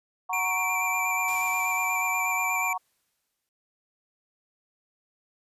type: chord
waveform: sine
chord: F# major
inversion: none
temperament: equal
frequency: 740 / 932.3 / 1108.7 Hz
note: F#5 / A#5 / C#6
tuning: 0 / 0 / 0 cents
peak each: -32 dBFS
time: 0.29-2.78 s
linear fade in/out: 10 ms
type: tone with vibrato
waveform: square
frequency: 2354 Hz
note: D7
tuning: 3 cents sharp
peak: -27 dBFS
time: 0.33-2.73 s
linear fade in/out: 2 ms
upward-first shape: square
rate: 8.3 Hz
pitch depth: 20 cents each way
type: noise with exponential decay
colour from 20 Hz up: white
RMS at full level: -42 dBFS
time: 1.28-3.49 s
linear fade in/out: 1 ms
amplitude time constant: 480 ms
effects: resampled to 32000 Hz